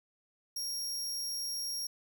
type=tone; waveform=sawtooth; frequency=5588 Hz; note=F8; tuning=in tune; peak=-32 dBFS; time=0.56-1.87 s; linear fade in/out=5 ms; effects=none